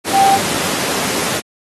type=tone in noise; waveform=sine; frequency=784 Hz; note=G5; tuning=in tune; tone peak=-8 dBFS; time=0.12-0.39 s; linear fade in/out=50 ms; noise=pink; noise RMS=-18 dBFS; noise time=0.04-1.42 s; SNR=+7 dB; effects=high-pass 200 Hz 12 dB/octave + AAC 32 kbps